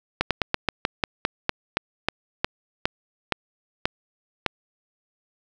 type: slowing click train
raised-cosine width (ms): 0.3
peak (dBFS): -4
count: 16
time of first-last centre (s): 0.21-4.463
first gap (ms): 97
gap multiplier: 1.14
effects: none